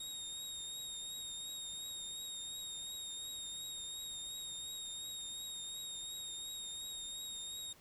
25% pulse tone with vibrato, 3730 Hz, A#7, in tune, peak -38 dBFS, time 0-7.73 s, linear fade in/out 5 ms, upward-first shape triangle, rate 2.8 Hz, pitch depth 35 cents each way, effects pink hiss -63 dBFS RMS until 7.8 s

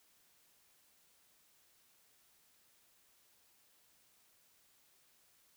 silence, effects white hiss -70 dBFS RMS until 5.56 s

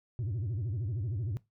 sine tone with vibrato, 107.8 Hz, A2, 35 cents flat, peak -28 dBFS, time 0.19-1.37 s, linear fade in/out 0 ms, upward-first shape sine, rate 13 Hz, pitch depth 280 cents each way, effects noise-tail reverb RT60 0.2 s tail -22 dB re dry + tanh soft clip ceiling -30 dBFS

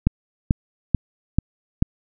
click train, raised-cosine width 5 ms, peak -3 dBFS, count 5, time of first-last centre 0.07-1.824 s, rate 2.28 Hz, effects none

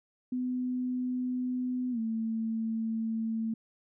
sine tone with pitch glide, 251.4 to 224 Hz, B3 to A3, +31 to +31 cents, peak -29 dBFS, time 0.32-3.54 s, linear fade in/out 5 ms, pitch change -200 cents, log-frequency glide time 1.91-1.99 s, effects none

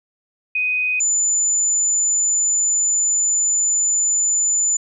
sine tone pair in turn, 2499 / 7023 Hz, D#7 / A8, +7 / -4 cents, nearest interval octave + tritone, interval 1789 cents, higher second, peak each -17 / -15 dBFS, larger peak second, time 0.55-1 / 1-4.77 s, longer second, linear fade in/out 5 ms, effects none

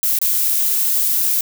violet noise with dropouts, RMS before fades -17 dBFS, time 0.03-1.41 s, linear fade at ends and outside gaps 1 ms, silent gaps 0.188-0.215 s, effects none

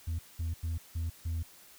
sine tone bursts at uneven times, 82.6 Hz, E2, 4 cents sharp, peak -28 dBFS, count 5, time 0.07-0.19 / 0.39-0.54 / 0.63-0.78 / 0.95-1.1 / 1.25-1.43 s, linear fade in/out 10 ms, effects tanh soft clip ceiling -30 dBFS + white hiss -56 dBFS RMS until 1.78 s

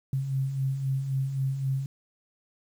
sine beating tone pair, 131.4 / 135.2 Hz, C3 / C#3, +8 / -43 cents, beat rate 3.8 Hz, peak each -35 / -26 dBFS, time 0.13-1.86 s, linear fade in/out 2 ms, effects 9-bit

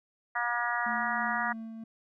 harmonic tone, 239.3 Hz, A#3, 46 cents sharp, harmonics 3 / 4 / 5 / 6 / 7 / 8, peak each -35 / -35 / -35 / -35 / -35 / -35 dBFS, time 0.35-1.53 s, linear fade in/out 10 ms
triangle tone with tremolo, 224.3 Hz, A3, 34 cents sharp, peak -35 dBFS, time 0.86-1.84 s, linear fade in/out 5 ms, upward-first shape sine, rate 3.1 Hz, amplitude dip 30%
effects none

